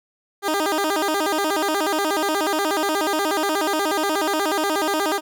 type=tone with vibrato; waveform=15% pulse; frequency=352.9 Hz; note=F4; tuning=18 cents sharp; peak=-13 dBFS; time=0.42-5.21 s; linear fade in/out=50 ms; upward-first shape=square; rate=8.3 Hz; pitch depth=220 cents each way; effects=none